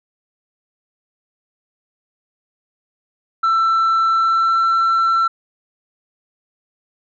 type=tone with pitch glide; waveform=sine; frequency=1335 to 1344.3 Hz; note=E6 to E6; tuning=+22 to +34 cents; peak=-10 dBFS; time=3.43-5.28 s; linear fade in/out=10 ms; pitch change=+12 cents; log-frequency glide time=4.09-4.62 s; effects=tanh soft clip ceiling -12 dBFS